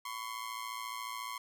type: ring-modulated tone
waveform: sawtooth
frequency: 1062 Hz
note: C6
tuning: 25 cents sharp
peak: -32 dBFS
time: 0.05-1.38 s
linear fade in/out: 5 ms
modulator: 57.1 Hz
effects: none